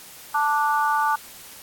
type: chord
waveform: sine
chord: D major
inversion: second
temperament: just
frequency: 881 / 1174.7 / 1468.3 Hz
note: A5 / D6 / F#6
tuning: +2 / 0 / -14 cents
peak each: -21 / -23 / -26 dBFS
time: 0.34-1.16 s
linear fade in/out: 10 ms
effects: white hiss -43 dBFS RMS until 1.62 s + AAC 64 kbps